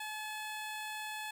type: tone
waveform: 15% pulse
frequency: 858 Hz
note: A5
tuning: 44 cents flat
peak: -33 dBFS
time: 0-1.31 s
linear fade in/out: 5 ms
effects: none

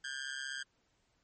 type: tone with amplitude modulation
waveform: sawtooth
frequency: 1600 Hz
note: G6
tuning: 35 cents sharp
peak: -31 dBFS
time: 0.04-0.63 s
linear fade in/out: 5 ms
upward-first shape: sine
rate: 136 Hz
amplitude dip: 90%
effects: pink hiss -75 dBFS RMS until 1.23 s + MP3 32 kbps

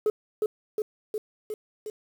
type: tone with echo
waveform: sine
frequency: 427 Hz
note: G#4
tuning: 48 cents sharp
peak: -17 dBFS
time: 0.06-0.1 s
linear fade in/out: 2 ms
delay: 360 ms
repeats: 5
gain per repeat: -3 dB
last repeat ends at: 1.9 s
effects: tanh soft clip ceiling -19 dBFS + 8-bit

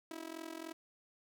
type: tone with amplitude modulation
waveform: sawtooth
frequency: 325.3 Hz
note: E4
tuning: 23 cents flat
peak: -36 dBFS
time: 0.11-0.73 s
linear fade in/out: 2 ms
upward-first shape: sine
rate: 43.4 Hz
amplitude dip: 90%
effects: none

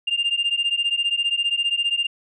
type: beating tone pair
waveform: sine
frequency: 2794 / 2809 Hz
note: F7 / F7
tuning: 0 / +9 cents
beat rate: 15 Hz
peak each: -21 dBFS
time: 0.07-2.07 s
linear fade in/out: 10 ms
effects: tanh soft clip ceiling -15 dBFS

